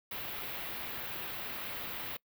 white band-stop noise, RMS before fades -40 dBFS, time 0.11-2.17 s, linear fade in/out 5 ms, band 3600 to 15000 Hz, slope 24 dB/octave, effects noise-tail reverb RT60 0.1 s tail -24 dB re dry

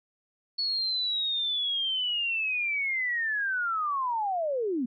sine linear sweep, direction down, 4412 to 226.2 Hz, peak -26 dBFS, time 0.58-4.86 s, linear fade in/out 10 ms, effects none

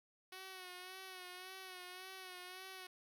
5% pulse tone with vibrato, 370 Hz, F#4, in tune, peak -38 dBFS, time 0.32-2.87 s, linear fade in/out 5 ms, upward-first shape sine, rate 1.8 Hz, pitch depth 46 cents each way, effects none

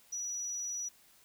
sine tone, 5860 Hz, F#8, 18 cents flat, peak -35 dBFS, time 0.12-0.89 s, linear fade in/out 10 ms, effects white hiss -63 dBFS RMS until 1.24 s

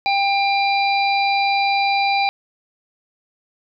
harmonic tone, 795 Hz, G5, 24 cents sharp, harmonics 1 / 3 / 5 / 6, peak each -17 / -21 / -26 / -30 dBFS, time 0.06-2.29 s, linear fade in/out 0 ms, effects none

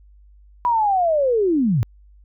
sine linear sweep, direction down, 987.8 to 99 Hz, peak -15 dBFS, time 0.65-1.83 s, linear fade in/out 0 ms, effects added 50 Hz sine -46 dBFS peak until 2.24 s

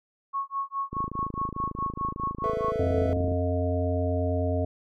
sine tone with tremolo, 1100 Hz, C#6, 14 cents flat, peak -25 dBFS, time 0.33-2.72 s, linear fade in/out 20 ms, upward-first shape sine, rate 4.8 Hz, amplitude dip 100%
click train, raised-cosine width 3 ms, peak -22 dBFS, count 65, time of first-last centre 0.93-3.318 s, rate 26.8 Hz
triangle chord, A suspended second, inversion none, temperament just, 440 / 495 / 660 Hz, A4 / B4 / E5, 0 / +4 / +2 cents, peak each -28 / -30 / -31 dBFS, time 2.44-3.13 s, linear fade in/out 0 ms
harmonic tone, 89 Hz, F2, 33 cents sharp, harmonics 1 / 3 / 5 / 7 / 8, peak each -26 / -31 / -33 / -30 / -38 dBFS, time 2.79-4.65 s, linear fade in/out 5 ms
effects none

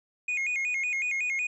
triangle tone with vibrato, 2305 Hz, D7, 33 cents flat, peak -25 dBFS, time 0.28-1.47 s, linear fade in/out 5 ms, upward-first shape square, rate 5.4 Hz, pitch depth 120 cents each way, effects resampled to 22050 Hz

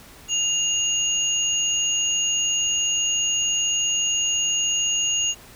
sine tone pair together, 2815 / 6683 Hz, F7 / G#8, +13 / +10 cents, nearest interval octave + minor third, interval 1497 cents, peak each -23 / -22 dBFS, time 0.28-5.35 s, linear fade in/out 50 ms, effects pink hiss -46 dBFS RMS until 5.55 s

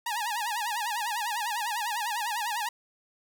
sawtooth tone with vibrato, 890 Hz, A5, 20 cents sharp, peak -25 dBFS, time 0.06-2.69 s, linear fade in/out 5 ms, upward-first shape sine, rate 10 Hz, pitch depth 150 cents each way, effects 9-bit

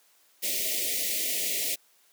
white band-stop noise, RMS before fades -29 dBFS, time 0.42-1.76 s, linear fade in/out 20 ms, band 680 to 1900 Hz, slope 96 dB/octave, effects white hiss -63 dBFS RMS until 2.12 s + high-pass 300 Hz 12 dB/octave

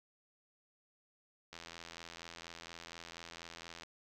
click train, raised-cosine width 0.2 ms, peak -30 dBFS, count 195, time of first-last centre 1.53-3.834 s, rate 84.2 Hz, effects 11-bit

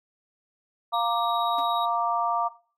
sine chord, Bb major, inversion second, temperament equal, 698.5 / 932.3 / 1174.7 Hz, F5 / Bb5 / D6, 0 / 0 / 0 cents, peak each -27 dBFS, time 0.92-2.49 s, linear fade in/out 20 ms
triangle tone with tremolo, 3800 Hz, A#7, 33 cents sharp, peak -31 dBFS, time 0.93-1.86 s, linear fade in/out 10 ms, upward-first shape triangle, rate 17 Hz, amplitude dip 40%
sawtooth tone with exponential decay, 284.5 Hz, C#4, 45 cents sharp, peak -34 dBFS, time 1.58-1.69 s, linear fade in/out 5 ms, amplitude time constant 23 ms
effects noise-tail reverb RT60 0.4 s tail -17 dB re dry

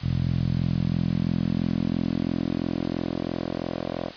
10% pulse tone with band-pass filter sweep, 42.97 Hz, F1, 27 cents flat, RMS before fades -26 dBFS, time 0.01-4.12 s, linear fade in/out 50 ms, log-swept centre 120 to 520 Hz, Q 1.8, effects white hiss -41 dBFS RMS until 4.16 s + resampled to 11025 Hz

